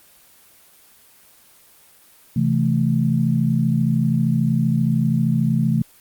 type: chord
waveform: sine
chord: A minor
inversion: first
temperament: just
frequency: 132 / 165 / 220 Hz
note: C3 / E3 / A3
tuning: +16 / +2 / 0 cents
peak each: -20 dBFS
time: 2.36-5.82 s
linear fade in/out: 5 ms
effects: white hiss -51 dBFS RMS until 6 s + Opus 24 kbps